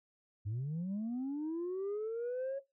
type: linear sweep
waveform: sine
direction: up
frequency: 96.8 to 554.4 Hz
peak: -33 dBFS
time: 0.45-2.6 s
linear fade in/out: 20 ms
effects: noise-tail reverb RT60 0.2 s tail -18 dB re dry + tanh soft clip ceiling -33 dBFS